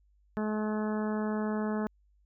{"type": "harmonic tone", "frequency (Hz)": 213.8, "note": "A3", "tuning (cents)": -49, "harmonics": [1, 2, 3, 4, 5, 6, 7, 8], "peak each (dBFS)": [-30, -36, -40, -42, -44, -46, -47, -48], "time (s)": [0.37, 1.87], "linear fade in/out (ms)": 0, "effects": ["added 50 Hz sine -63 dBFS peak until 2.25 s"]}